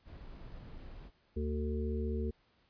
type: noise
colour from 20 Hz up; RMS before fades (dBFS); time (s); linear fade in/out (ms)
brown; -48; 0.04-1.11; 50
type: harmonic tone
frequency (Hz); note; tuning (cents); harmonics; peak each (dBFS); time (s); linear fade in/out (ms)
75; D2; +37; 1 / 3 / 5 / 6; -34 / -39 / -41 / -42; 1.36-2.31; 10
effects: pink hiss -71 dBFS RMS until 2.69 s + resampled to 11025 Hz